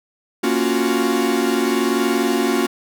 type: chord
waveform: 45% pulse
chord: Gb major seventh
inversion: first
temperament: equal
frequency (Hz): 233.1 / 277.2 / 349.2 / 370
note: Bb3 / Db4 / F4 / Gb4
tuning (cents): 0 / 0 / 0 / 0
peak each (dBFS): -22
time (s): 0.43-2.67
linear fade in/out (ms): 10
effects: none

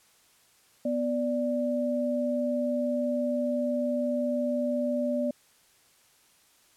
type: tone pair together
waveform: sine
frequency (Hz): 246.9 / 587.2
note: B3 / D5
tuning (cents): 0 / 0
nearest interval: octave + minor third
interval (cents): 1500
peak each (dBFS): -28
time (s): 0.85-5.31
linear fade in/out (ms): 5
effects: white hiss -62 dBFS RMS until 6.76 s + low-pass 12000 Hz 12 dB/octave

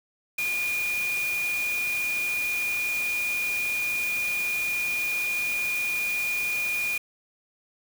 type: tone in noise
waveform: sine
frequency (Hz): 2435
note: D#7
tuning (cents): -38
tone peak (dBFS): -25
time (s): 0.38-6.98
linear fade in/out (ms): 5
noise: white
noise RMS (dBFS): -36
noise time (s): 0.38-6.98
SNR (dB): +8
effects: none

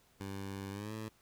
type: tone with pitch glide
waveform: 15% pulse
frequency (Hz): 98 to 109.37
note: G2 to A2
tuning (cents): 0 to -10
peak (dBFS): -34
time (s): 0.2-1.09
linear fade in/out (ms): 10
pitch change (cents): +190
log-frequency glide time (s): 0.71-0.93
effects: pink hiss -68 dBFS RMS until 1.21 s

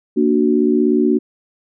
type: chord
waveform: sine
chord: Bb augmented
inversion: none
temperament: equal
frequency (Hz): 233.1 / 293.7 / 370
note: Bb3 / D4 / F#4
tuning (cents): 0 / 0 / 0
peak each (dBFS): -16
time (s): 0.16-1.19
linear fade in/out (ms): 20
effects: none

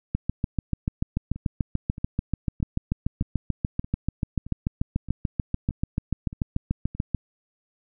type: two click trains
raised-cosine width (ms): 5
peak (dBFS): -24 / -11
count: 10 / 49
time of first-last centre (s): 1.36-6.95 / 0.15-7.147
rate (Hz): 1.61 / 6.86
effects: none

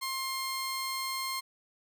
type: tone pair together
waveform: sawtooth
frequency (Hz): 1060 / 2120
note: C6 / C7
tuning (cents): +22 / +22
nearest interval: octave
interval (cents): 1200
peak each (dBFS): -31 / -30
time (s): 0.01-1.41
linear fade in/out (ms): 20
effects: none

